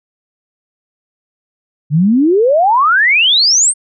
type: exponential sweep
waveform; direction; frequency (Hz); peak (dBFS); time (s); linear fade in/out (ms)
sine; up; 139.7 to 8960; -7; 1.9-3.74; 50
effects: none